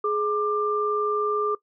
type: tone pair together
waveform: sine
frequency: 420.4 / 1189 Hz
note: G#4 / D6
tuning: +21 / +21 cents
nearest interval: octave + tritone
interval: 1800 cents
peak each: -24 dBFS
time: 0.04-1.55 s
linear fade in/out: 5 ms
effects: noise-tail reverb RT60 0.1 s tail -20 dB re dry